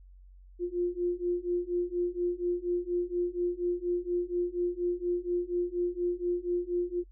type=beating tone pair; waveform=sine; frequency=350 / 354.2 Hz; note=F4 / F4; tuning=+4 / +24 cents; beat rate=4.2 Hz; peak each=-31 / -30 dBFS; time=0.59-7.04 s; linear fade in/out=50 ms; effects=noise-tail reverb RT60 0.1 s tail -21 dB re dry + added 46 Hz sine -50 dBFS peak until 7.11 s